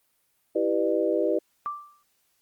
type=chord; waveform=sine; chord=E minor seventh; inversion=none; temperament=equal with one note detuned; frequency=329.6 / 392 / 493.9 / 600.7 Hz; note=E4 / G4 / B4 / D5; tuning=0 / 0 / 0 / +39 cents; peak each=-27 dBFS; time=0.55-1.39 s; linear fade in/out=10 ms
type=tone with exponential decay; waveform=sine; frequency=1174.7 Hz; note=D6; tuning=in tune; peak=-25 dBFS; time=1.66-2.03 s; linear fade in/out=0 ms; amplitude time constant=79 ms
effects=white hiss -70 dBFS RMS until 2.41 s + Opus 32 kbps